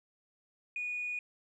sine tone, 2460 Hz, D#7, 20 cents flat, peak -33 dBFS, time 0.76-1.19 s, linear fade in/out 2 ms, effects tanh soft clip ceiling -29 dBFS

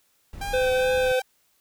brown noise, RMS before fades -37 dBFS, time 0.33-1.12 s, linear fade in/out 2 ms
sawtooth tone with vibrato, 790 Hz, G5, 13 cents sharp, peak -26 dBFS, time 0.41-1.22 s, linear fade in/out 5 ms, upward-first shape triangle, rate 2.4 Hz, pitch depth 49 cents each way
harmonic tone, 511 Hz, C5, 41 cents flat, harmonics 1 / 3 / 5 / 7, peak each -20 / -30 / -34 / -37 dBFS, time 0.53-1.2 s, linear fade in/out 10 ms
effects white hiss -66 dBFS RMS until 1.6 s

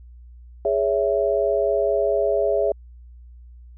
sine chord, C# minor, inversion second, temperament equal with one note detuned, 415.3 / 559.5 / 659.3 Hz, G#4 / C#5 / E5, 0 / +16 / 0 cents, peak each -22 dBFS, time 0.65-2.72 s, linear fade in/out 2 ms, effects added 60 Hz sine -41 dBFS peak until 3.77 s

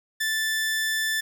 sawtooth tone, 1760 Hz, A6, in tune, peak -20 dBFS, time 0.2-1.21 s, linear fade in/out 10 ms, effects 9-bit

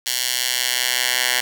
10% pulse tone with high-pass filter sweep, 125.2 Hz, B2, 24 cents sharp, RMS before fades -21 dBFS, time 0.06-1.41 s, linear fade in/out 10 ms, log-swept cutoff 3800 to 1900 Hz, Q 0.9, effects none

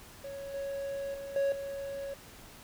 triangle tone with level steps, 554.4 Hz, C#5, in tune, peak -37 / -32 / -37 / -24 / -34 dBFS, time 0.24-2.14 s, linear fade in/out 5 ms, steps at 0.54 / 1.14 / 1.36 / 1.52 s, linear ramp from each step 2 ms, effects pink hiss -52 dBFS RMS until 2.63 s

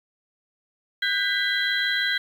sine tone cluster, 1491 / 1597 / 1985 / 3245 / 3976 Hz, F#6 / G6 / B6 / G#7 / B7, +13 / +32 / +8 / -41 / +11 cents, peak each -31 / -26 / -27 / -28 / -29 dBFS, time 1.02-2.18 s, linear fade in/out 5 ms, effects 8-bit

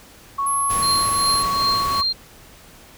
sine tone with pitch glide, 1108.7 to 1117.7 Hz, C#6 to C#6, 0 to +14 cents, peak -19 dBFS, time 0.38-2.03 s, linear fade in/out 10 ms, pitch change +14 cents, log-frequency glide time 0.53-1.34 s
sine tone, 11175 Hz, F9, in tune, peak -23 dBFS, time 0.46-1.43 s, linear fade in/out 10 ms
pink noise, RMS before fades -30 dBFS, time 0.69-2.02 s, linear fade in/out 20 ms
sine tone with tremolo, 4186 Hz, C8, in tune, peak -17 dBFS, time 0.82-2.13 s, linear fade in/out 10 ms, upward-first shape triangle, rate 2.6 Hz, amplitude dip 95%
effects pink hiss -46 dBFS RMS until 2.97 s

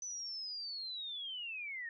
sine linear sweep, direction down, 6050 to 1800 Hz, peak -40 dBFS, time 0.02-1.89 s, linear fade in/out 2 ms, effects none

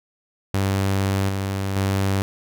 sawtooth tone with level steps, 97.4 Hz, G2, 11 cents flat, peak -15 / -19 / -15 dBFS, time 0.54-2.22 s, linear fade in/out 0 ms, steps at 1.29 / 1.76 s, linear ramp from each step 2 ms, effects none

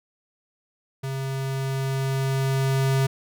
square tone with level ramp, 134.5 Hz, C3, 48 cents sharp, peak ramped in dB -28 to -19 dBFS, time 1.03-3.07 s, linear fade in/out 10 ms, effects none

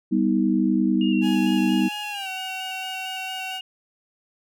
sine chord, G augmented, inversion none, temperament equal with one note detuned, 196 / 246.9 / 316.4 Hz, G3 / B3 / D#4, 0 / 0 / +29 cents, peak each -22 dBFS, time 0.11-1.89 s, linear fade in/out 20 ms
sine tone with vibrato, 2792 Hz, F7, 1 cent flat, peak -31 dBFS, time 1.01-3.61 s, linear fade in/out 2 ms, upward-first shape square, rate 4.4 Hz, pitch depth 31 cents each way
sawtooth tone with pitch glide, 836 to 753.4 Hz, G#5 to F#5, +11 to +31 cents, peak -28 dBFS, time 1.21-3.61 s, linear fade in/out 50 ms, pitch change -180 cents, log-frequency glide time 2.1-2.29 s
effects none

